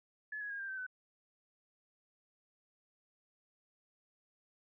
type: tone with pitch steps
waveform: sine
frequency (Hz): 1713 / 1670 / 1628.1 / 1587.2 / 1547.4 / 1508.6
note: A6 / G#6 / G#6 / G6 / G6 / F#6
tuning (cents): -47 / +9 / -35 / +21 / -23 / +33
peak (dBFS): -39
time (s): 0.32-0.866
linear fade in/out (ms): 5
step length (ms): 91
effects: none